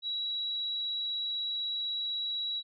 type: tone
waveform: sine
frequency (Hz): 3892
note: B7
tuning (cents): -26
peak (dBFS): -31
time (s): 0.02-2.63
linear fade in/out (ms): 50
effects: none